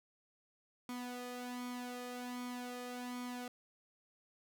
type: tone with flanger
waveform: sawtooth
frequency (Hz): 246.9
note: B3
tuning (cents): 0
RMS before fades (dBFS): -44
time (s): 0.89-3.48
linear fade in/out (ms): 2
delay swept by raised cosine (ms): 0.89 to 1.64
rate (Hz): 1.3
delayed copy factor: +0.65
effects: none